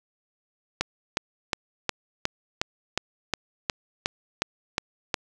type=click train; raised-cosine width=0.2 ms; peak=-6 dBFS; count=13; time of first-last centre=0.81-5.142 s; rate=2.77 Hz; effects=none